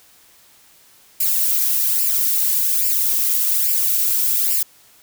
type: noise with flanger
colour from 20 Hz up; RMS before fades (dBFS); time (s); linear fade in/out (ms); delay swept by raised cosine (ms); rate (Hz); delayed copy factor
violet; -18; 1.2-4.63; 5; 0.4 to 2.5; 1.2; +0.75
effects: white hiss -51 dBFS RMS until 5.02 s